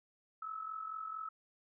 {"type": "tone with amplitude modulation", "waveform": "sine", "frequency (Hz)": 1298, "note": "E6", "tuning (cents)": -27, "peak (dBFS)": -37, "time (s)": [0.42, 1.29], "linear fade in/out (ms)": 5, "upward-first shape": "sine", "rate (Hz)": 44.4, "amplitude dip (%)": 65, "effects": []}